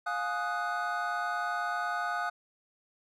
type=tone cluster; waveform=triangle; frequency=707 / 837 / 1246 / 1482 Hz; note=F5 / G#5 / D#6 / F#6; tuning=+21 / +13 / +2 / +2 cents; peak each=-33 / -37 / -33 / -33 dBFS; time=0.06-2.3 s; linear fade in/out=10 ms; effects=none